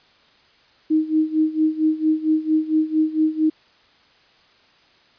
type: tone with tremolo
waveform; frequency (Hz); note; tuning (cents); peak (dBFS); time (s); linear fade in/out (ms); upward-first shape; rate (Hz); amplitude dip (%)
sine; 312.9; D#4; +10; -13; 0.9-3.5; 10; sine; 4.4; 85
effects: white hiss -55 dBFS RMS until 5.18 s + resampled to 11025 Hz